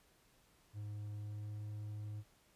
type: tone with pitch glide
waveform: triangle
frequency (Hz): 104.3 to 105.33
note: G#2 to G#2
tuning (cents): +8 to +25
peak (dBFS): -40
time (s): 0.73-2.24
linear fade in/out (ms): 50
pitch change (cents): +17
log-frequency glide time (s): 1.16-1.6
effects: pink hiss -70 dBFS RMS until 2.55 s + resampled to 32000 Hz